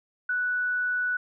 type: tone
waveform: sine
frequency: 1480 Hz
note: F#6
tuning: in tune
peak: -24 dBFS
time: 0.29-1.17 s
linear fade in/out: 5 ms
effects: none